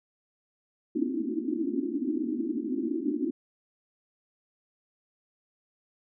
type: band-pass noise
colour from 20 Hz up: white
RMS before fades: -30 dBFS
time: 0.95-3.31 s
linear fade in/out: 10 ms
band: 230 to 350 Hz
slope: 96 dB/octave
effects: none